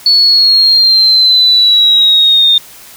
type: linear sweep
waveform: sine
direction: down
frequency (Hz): 4435 to 3639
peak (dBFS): -4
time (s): 0.06-2.58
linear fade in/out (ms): 2
effects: white hiss -35 dBFS RMS until 2.96 s